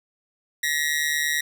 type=tone with amplitude modulation; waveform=sawtooth; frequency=1900 Hz; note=A#6; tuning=33 cents sharp; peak=-15 dBFS; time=0.63-1.41 s; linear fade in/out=5 ms; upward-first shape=sine; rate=149 Hz; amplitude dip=75%; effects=none